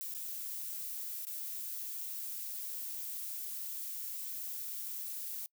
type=noise with dropouts; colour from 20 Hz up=violet; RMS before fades=-41 dBFS; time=0.01-5.46 s; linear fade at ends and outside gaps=0 ms; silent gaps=0.14-0.148 / 1.251-1.269 s; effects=noise-tail reverb RT60 0.1 s tail -25 dB re dry